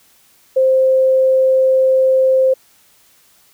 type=tone; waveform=sine; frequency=524 Hz; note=C5; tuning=2 cents sharp; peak=-9 dBFS; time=0.56-2.54 s; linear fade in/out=10 ms; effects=white hiss -52 dBFS RMS until 3.53 s